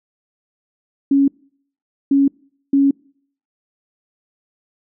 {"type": "tone bursts at uneven times", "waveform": "sine", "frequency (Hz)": 277.2, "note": "C#4", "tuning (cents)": 0, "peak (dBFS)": -10, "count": 3, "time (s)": [[1.11, 1.28], [2.11, 2.28], [2.73, 2.91]], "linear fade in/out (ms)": 5, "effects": ["noise-tail reverb RT60 0.6 s tail -26 dB re dry"]}